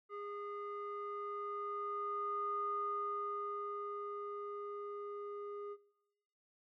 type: tone with low-pass filter sweep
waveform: square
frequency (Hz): 409.6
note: G#4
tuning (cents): -24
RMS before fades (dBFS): -42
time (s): 0.09-5.77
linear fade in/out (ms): 50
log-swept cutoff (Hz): 1500 to 970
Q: 9.5
effects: noise-tail reverb RT60 1.0 s tail -22 dB re dry